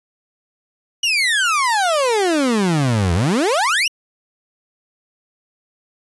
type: exponential two-way sweep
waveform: 30% pulse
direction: down then up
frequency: 2960 to 81.4 to 2960 Hz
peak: -12 dBFS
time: 1.03-3.88 s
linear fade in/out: 5 ms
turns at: 3.14 s
effects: resampled to 24000 Hz